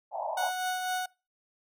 white band-pass noise, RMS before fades -34 dBFS, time 0.11-0.52 s, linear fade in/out 50 ms, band 590 to 950 Hz, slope 96 dB/octave
30% pulse tone with tremolo, 737 Hz, F#5, 7 cents flat, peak -25 dBFS, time 0.37-1.06 s, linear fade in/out 5 ms, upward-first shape triangle, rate 4 Hz, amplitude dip 40%
effects noise-tail reverb RT60 0.3 s tail -24 dB re dry

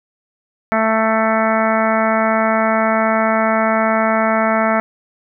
harmonic tone, 221.3 Hz, A3, 10 cents sharp, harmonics 1 / 2 / 3 / 4 / 5 / 6 / 7 / 8 / 9 / 10, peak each -19 / -28 / -17 / -22 / -26 / -20 / -28 / -26 / -28 / -27 dBFS, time 0.72-4.8 s, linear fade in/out 0 ms, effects none

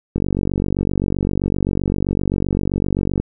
click train, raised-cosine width 3 ms, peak -6 dBFS, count 146, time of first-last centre 0.16-3.2 s, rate 47.7 Hz, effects none

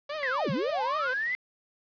sawtooth tone with vibrato, 562 Hz, C#5, 24 cents sharp, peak -28 dBFS, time 0.09-1.14 s, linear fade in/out 10 ms, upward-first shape triangle, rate 3.7 Hz, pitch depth 210 cents each way
sine linear two-way sweep, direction down then up, 2077 to 127.1 to 2077 Hz, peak -27 dBFS, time 0.23-1.35 s, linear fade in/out 0 ms, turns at 0.5 s
effects resampled to 11025 Hz + 8-bit

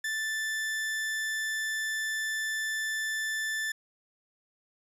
40% pulse tone, 1760 Hz, A6, in tune, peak -29 dBFS, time 0.04-3.72 s, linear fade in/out 5 ms, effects resampled to 32000 Hz

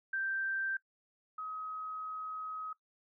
sine tone pair in turn, 1568 / 1268 Hz, G6 / D#6, 0 / +32 cents, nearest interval major third, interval 368 cents, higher first, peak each -32 / -38 dBFS, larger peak first, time 0.13-0.77 / 1.38-2.73 s, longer second, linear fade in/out 5 ms, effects noise-tail reverb RT60 0.1 s tail -18 dB re dry

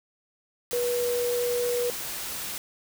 sine tone in noise, 485.1 Hz, B4, 31 cents flat, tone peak -24 dBFS, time 0.73-1.9 s, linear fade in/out 0 ms, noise white, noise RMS -34 dBFS, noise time 0.71-2.58 s, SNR +7 dB, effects none

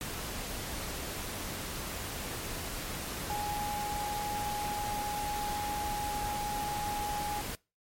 sine tone in noise, 830.6 Hz, G#5, in tune, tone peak -33 dBFS, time 3.3-7.41 s, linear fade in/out 0 ms, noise pink, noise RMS -38 dBFS, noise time 0.01-7.55 s, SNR +2 dB, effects noise-tail reverb RT60 0.3 s tail -25 dB re dry + MP3 64 kbps

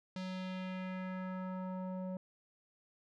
square tone with low-pass filter sweep, 185.8 Hz, F#3, 7 cents sharp, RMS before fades -41 dBFS, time 0.16-2.17 s, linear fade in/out 2 ms, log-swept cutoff 4700 to 640 Hz, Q 1.7, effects none

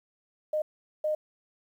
sine tone bursts at uneven times, 613 Hz, D#5, 26 cents flat, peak -25 dBFS, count 2, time 0.53-0.62 / 1.04-1.15 s, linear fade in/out 5 ms, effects 10-bit

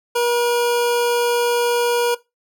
square tone pair together, 478.8 / 958.4 Hz, A#4 / A#5, +46 / +48 cents, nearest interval octave, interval 1202 cents, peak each -18 / -22 dBFS, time 0.15-2.15 s, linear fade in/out 10 ms, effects noise-tail reverb RT60 0.2 s tail -18 dB re dry

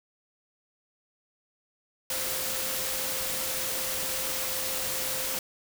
sine tone in noise, 523.3 Hz, C5, in tune, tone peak -41 dBFS, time 2.1-5.39 s, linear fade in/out 2 ms, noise white, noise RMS -31 dBFS, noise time 2.1-5.39 s, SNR -13 dB, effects none

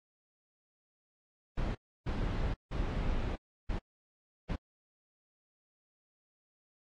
brown noise bursts at uneven times, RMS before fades -33 dBFS, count 5, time 1.57-1.75 / 2.06-2.54 / 2.71-3.36 / 3.69-3.79 / 4.49-4.56 s, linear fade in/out 10 ms, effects low-pass 4000 Hz 12 dB/octave + AAC 32 kbps

